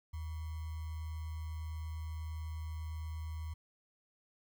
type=tone with sample-and-hold; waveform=sine; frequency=79.2 Hz; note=D#2; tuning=31 cents sharp; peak=-38 dBFS; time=0.13-3.54 s; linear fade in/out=10 ms; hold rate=1050 Hz; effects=none